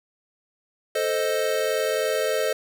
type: chord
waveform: square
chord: A diminished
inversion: none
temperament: equal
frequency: 440 / 523.3 / 622.3 Hz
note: A4 / C5 / Eb5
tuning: 0 / 0 / 0 cents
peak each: -27 dBFS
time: 0.95-2.53 s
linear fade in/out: 5 ms
effects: none